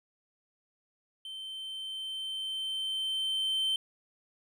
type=tone with level ramp; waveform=triangle; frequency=3101 Hz; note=G7; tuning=19 cents flat; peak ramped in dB=-38 to -25 dBFS; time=1.25-3.76 s; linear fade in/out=2 ms; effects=none